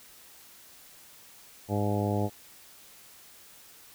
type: harmonic tone with a mistuned harmonic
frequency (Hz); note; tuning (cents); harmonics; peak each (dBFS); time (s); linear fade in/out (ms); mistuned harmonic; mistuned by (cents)
102.6; G#2; -21; 1 / 2 / 3 / 4 / 5 / 6 / 7 / 8; -29 / -32 / -34 / -35 / -36 / -37 / -37 / -38; 1.68-2.3; 50; 8; +64
effects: white hiss -53 dBFS RMS until 3.94 s